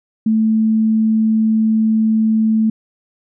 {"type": "tone", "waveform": "sine", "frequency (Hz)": 220, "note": "A3", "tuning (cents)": 0, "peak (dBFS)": -11, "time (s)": [0.26, 2.7], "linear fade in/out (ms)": 5, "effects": []}